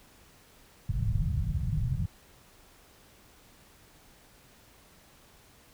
white low-pass noise, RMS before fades -29 dBFS, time 0.89-2.06 s, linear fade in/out 5 ms, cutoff 160 Hz, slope 48 dB/octave, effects pink hiss -58 dBFS RMS until 5.73 s

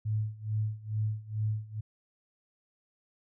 sine tone with tremolo, 107.7 Hz, A2, 37 cents flat, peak -26 dBFS, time 0.05-1.81 s, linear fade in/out 10 ms, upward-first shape sine, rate 2.3 Hz, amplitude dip 90%, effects none

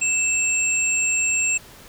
sine tone pair together, 2645 / 7481 Hz, E7 / A#8, +5 / +5 cents, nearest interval octave + tritone, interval 1800 cents, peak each -21 dBFS, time 0.01-1.58 s, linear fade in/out 10 ms, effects pink hiss -45 dBFS RMS until 1.88 s

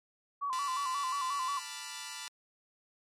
sine tone with vibrato, 1082 Hz, C#6, 42 cents flat, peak -31 dBFS, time 0.41-1.6 s, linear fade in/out 20 ms, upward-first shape square, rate 5.6 Hz, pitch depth 79 cents each way
5% pulse chord, B half-diminished seventh, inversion third, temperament equal, 880 / 987.8 / 1174.7 / 1396.9 Hz, A5 / B5 / D6 / F6, 0 / 0 / 0 / 0 cents, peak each -34 / -30 / -34 / -33 dBFS, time 0.53-2.28 s, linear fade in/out 0 ms
effects low-pass 8000 Hz 12 dB/octave + MP3 96 kbps

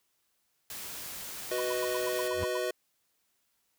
white noise, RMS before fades -41 dBFS, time 0.7-2.28 s, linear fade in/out 2 ms
square chord, B major, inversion second, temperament equal, 370 / 493.9 / 622.3 Hz, F#4 / B4 / D#5, 0 / 0 / 0 cents, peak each -35 dBFS, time 1.51-2.71 s, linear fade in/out 5 ms
triangle tone bursts, 1005 Hz, B5, 30 cents sharp, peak -33 dBFS, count 9, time 1.58-2.575 s, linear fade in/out 5 ms, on 27 ms, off 94 ms
40% pulse tone with exponential growth, 88.9 Hz, F2, 31 cents sharp, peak -30 dBFS, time 2.29-2.44 s, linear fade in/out 5 ms, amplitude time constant 32 ms
effects white hiss -75 dBFS RMS until 3.78 s

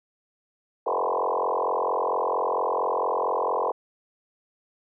sine tone with frequency modulation, 740 Hz, F#5, in tune, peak -22 dBFS, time 0.86-3.72 s, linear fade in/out 10 ms, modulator 44.4 Hz, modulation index 7.2, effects none

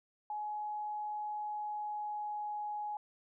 sine tone with pitch glide, 842 to 837.2 Hz, G#5 to G#5, +24 to +14 cents, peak -36 dBFS, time 0.3-2.97 s, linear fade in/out 2 ms, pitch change -10 cents, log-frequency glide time 1.31-2.6 s, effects none

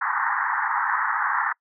pink band-pass noise, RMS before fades -24 dBFS, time 0.01-1.53 s, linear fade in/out 10 ms, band 830 to 1900 Hz, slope 96 dB/octave, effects noise-tail reverb RT60 0.1 s tail -26 dB re dry

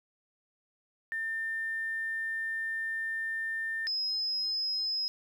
sine tone pair in turn, 1800 / 5101 Hz, A6 / D#8, +39 / +42 cents, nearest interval octave + tritone, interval 1803 cents, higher second, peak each -31 / -29 dBFS, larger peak second, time 1.12-3.87 / 3.87-5.08 s, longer first, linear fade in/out 0 ms, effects 10-bit

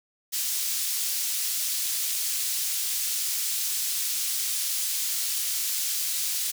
pink high-pass noise, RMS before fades -28 dBFS, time 0.32-6.52 s, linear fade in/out 20 ms, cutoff 5000 Hz, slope 12 dB/octave, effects none

